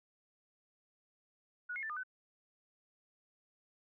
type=tone with pitch steps; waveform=sine; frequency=1460 / 2154 / 1770 / 1213 / 1511 Hz; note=F#6 / C7 / A6 / D#6 / F#6; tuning=-24 / +50 / +10 / -44 / +36 cents; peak=-38 dBFS; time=1.69-2.035 s; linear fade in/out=10 ms; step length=69 ms; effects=none